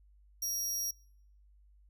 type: tone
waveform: sawtooth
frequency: 5660 Hz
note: F8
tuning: 22 cents sharp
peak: -30 dBFS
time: 0.42-0.91 s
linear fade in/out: 5 ms
effects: noise-tail reverb RT60 0.6 s tail -26 dB re dry + added 50 Hz sine -59 dBFS peak until 1.89 s